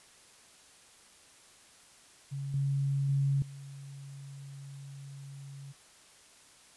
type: tone with level steps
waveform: sine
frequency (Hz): 138.59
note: C#3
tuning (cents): 0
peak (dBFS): -34 / -27 / -25 / -43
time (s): 2.31-5.73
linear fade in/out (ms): 20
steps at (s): 2.54 / 3.09 / 3.42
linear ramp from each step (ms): 2
effects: white hiss -58 dBFS RMS until 6.76 s + resampled to 24000 Hz